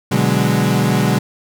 35% pulse chord, G# half-diminished seventh, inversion first, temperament equal, 123.47 / 146.83 / 185 / 207.7 Hz, B2 / D3 / F#3 / G#3, 0 / 0 / 0 / 0 cents, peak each -17 dBFS, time 0.11-1.19 s, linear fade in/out 10 ms, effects none

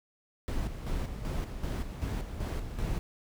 brown noise with tremolo, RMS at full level -32 dBFS, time 0.48-2.99 s, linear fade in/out 0 ms, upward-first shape square, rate 2.6 Hz, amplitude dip 55%, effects none

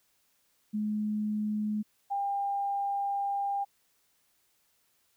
sine tone pair in turn, 211.8 / 799.7 Hz, G#3 / G5, +34 / +34 cents, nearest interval octave + major seventh, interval 2300 cents, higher second, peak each -28 dBFS, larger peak neither, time 0.73-1.83 / 2.1-3.65 s, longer second, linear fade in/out 20 ms, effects white hiss -71 dBFS RMS until 5.16 s

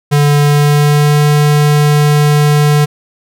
square tone with pitch glide, 145.7 to 147.9 Hz, D3 to D3, -13 to +13 cents, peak -7 dBFS, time 0.11-2.86 s, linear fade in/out 20 ms, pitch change +26 cents, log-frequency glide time 0.39-1.22 s, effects none

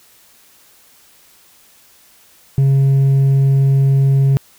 triangle tone with hard clipping, 136.5 Hz, C#3, 26 cents flat, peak -8 dBFS, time 2.58-4.37 s, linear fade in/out 0 ms, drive 1 dB, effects white hiss -49 dBFS RMS until 4.58 s

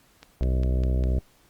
click train, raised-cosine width 0.2 ms, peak -25 dBFS, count 5, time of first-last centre 0.23-1.038 s, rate 4.95 Hz
harmonic tone, 63.5 Hz, B1, 49 cents sharp, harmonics 1 / 2 / 3 / 4 / 5 / 6 / 7 / 8 / 9 / 10, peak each -21 / -30 / -36 / -38 / -40 / -39 / -43 / -44 / -43 / -42 dBFS, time 0.41-1.19 s, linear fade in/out 0 ms
effects pink hiss -60 dBFS RMS until 1.49 s + Opus 48 kbps

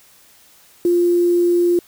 sine tone with quantisation, 348.8 Hz, F4, 2 cents flat, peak -12 dBFS, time 0.85-1.79 s, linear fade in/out 2 ms, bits 6, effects white hiss -50 dBFS RMS until 1.87 s

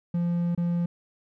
triangle tone with dropouts, 172.7 Hz, F3, 19 cents flat, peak -21 dBFS, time 0.14-0.86 s, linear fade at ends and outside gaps 5 ms, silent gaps 0.55-0.576 s, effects none

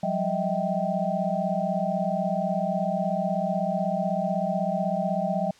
sine tone cluster, 177.6 / 193.7 / 621 / 657 / 780 Hz, F3 / G3 / D#5 / E5 / G5, +29 / -20 / -3 / -6 / -9 cents, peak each -30 dBFS, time 0.03-5.51 s, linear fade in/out 5 ms, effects white hiss -55 dBFS RMS until 5.59 s + low-pass 6000 Hz 12 dB/octave

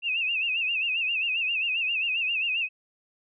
sine tone with vibrato, 2651 Hz, E7, 9 cents sharp, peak -24 dBFS, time 0.02-2.69 s, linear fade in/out 50 ms, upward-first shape sine, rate 7.5 Hz, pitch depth 110 cents each way, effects none

